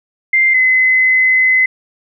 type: tone pair in turn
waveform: sine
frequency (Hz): 2093 / 2037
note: C7 / C7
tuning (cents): 0 / -47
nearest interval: unison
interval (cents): 47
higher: first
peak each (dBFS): -8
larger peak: neither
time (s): 0.33-0.54 / 0.54-1.66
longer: second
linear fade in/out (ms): 5
effects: none